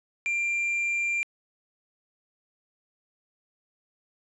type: tone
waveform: triangle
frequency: 2378 Hz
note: D7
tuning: 21 cents sharp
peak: -23 dBFS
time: 0.26-1.23 s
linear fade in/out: 0 ms
effects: resampled to 22050 Hz